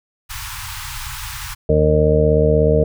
pink band-stop noise, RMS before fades -29 dBFS, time 0.29-1.55 s, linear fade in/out 20 ms, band 130 to 840 Hz, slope 96 dB/octave
harmonic tone, 76.5 Hz, D#2, 29 cents flat, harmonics 1 / 2 / 3 / 4 / 6 / 7 / 8, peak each -18 / -18 / -24 / -26 / -15 / -23 / -19 dBFS, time 1.69-2.84 s, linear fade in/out 5 ms
effects none

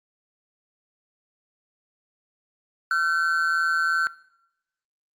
triangle ring-modulated tone, 1447 Hz, F#6, 39 cents flat, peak -15 dBFS, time 2.91-4.07 s, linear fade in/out 0 ms, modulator 81.4 Hz, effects noise-tail reverb RT60 0.8 s tail -20 dB re dry + Opus 48 kbps

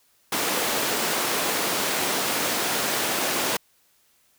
pink high-pass noise, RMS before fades -25 dBFS, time 0.32-3.57 s, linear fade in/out 5 ms, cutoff 310 Hz, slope 12 dB/octave, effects white hiss -63 dBFS RMS until 4.38 s

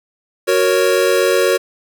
square chord, F# major, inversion none, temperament equal, 370 / 466.2 / 554.4 Hz, F#4 / A#4 / C#5, 0 / 0 / 0 cents, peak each -17 dBFS, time 0.47-1.58 s, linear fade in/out 20 ms, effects none

